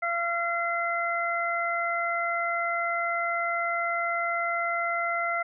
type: harmonic tone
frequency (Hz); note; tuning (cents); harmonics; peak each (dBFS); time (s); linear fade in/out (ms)
684; F5; -36; 1 / 2 / 3; -30 / -29 / -30; 0.02-5.43; 10
effects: none